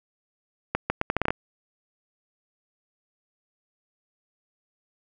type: accelerating click train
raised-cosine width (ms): 0.5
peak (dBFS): -8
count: 9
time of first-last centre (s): 0.75-1.305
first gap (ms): 150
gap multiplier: 0.76
effects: none